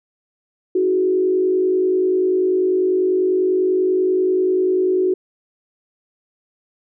sine tone with frequency modulation, 370 Hz, F#4, in tune, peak -14 dBFS, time 0.75-5.14 s, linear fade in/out 5 ms, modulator 50.2 Hz, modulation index 0.6, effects none

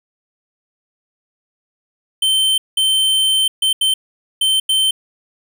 square tone bursts at uneven times, 3100 Hz, G7, 20 cents flat, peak -13 dBFS, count 6, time 2.22-2.58 / 2.77-3.48 / 3.62-3.73 / 3.81-3.94 / 4.41-4.6 / 4.69-4.91 s, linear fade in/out 5 ms, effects none

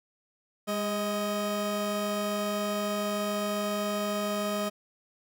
30% pulse tone pair together, 204.8 / 628 Hz, G#3 / D#5, -24 / +16 cents, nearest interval octave + perfect fifth, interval 1940 cents, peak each -29 / -28 dBFS, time 0.67-4.7 s, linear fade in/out 20 ms, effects none

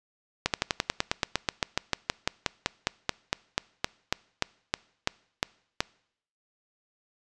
slowing click train, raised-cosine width 0.2 ms, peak -6 dBFS, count 29, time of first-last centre 0.46-5.805 s, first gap 78 ms, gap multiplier 1.06, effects noise-tail reverb RT60 0.7 s tail -24 dB re dry + resampled to 22050 Hz

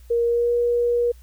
sine tone with pitch glide, 470.3 to 478.5 Hz, A#4 to A#4, +15 to +45 cents, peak -17 dBFS, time 0.1-1.12 s, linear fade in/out 10 ms, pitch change +30 cents, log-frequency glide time 0.25-0.53 s, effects added 60 Hz sine -43 dBFS peak until 1.22 s + white hiss -58 dBFS RMS until 1.22 s

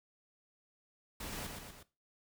pink noise with echo, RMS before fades -43 dBFS, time 1.2-1.47 s, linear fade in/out 5 ms, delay 120 ms, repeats 3, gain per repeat -4 dB, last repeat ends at 1.83 s, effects noise-tail reverb RT60 0.3 s tail -18 dB re dry

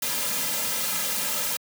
white noise with comb filter, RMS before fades -27 dBFS, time 0.02-1.57 s, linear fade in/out 5 ms, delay 2.7 ms, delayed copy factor -0.95, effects high-pass 150 Hz 12 dB/octave

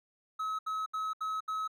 triangle tone bursts, 1284 Hz, E6, 46 cents flat, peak -30 dBFS, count 5, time 0.39-1.678 s, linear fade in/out 10 ms, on 200 ms, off 72 ms, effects none

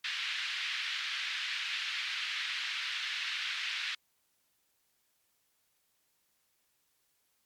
white band-pass noise, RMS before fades -36 dBFS, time 0.04-3.95 s, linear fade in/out 5 ms, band 1600 to 3700 Hz, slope 24 dB/octave, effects white hiss -75 dBFS RMS until 7.45 s + MP3 96 kbps

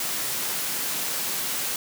white high-pass noise, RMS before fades -28 dBFS, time 0-1.76 s, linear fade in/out 2 ms, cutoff 110 Hz, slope 48 dB/octave, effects none

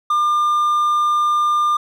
triangle tone, 1200 Hz, D6, 37 cents sharp, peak -12 dBFS, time 0.1-1.77 s, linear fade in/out 5 ms, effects none

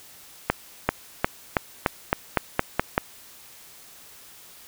accelerating click train, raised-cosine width 0.5 ms, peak -3 dBFS, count 10, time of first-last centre 0.5-2.979 s, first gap 390 ms, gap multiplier 0.91, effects white hiss -48 dBFS RMS until 4.67 s

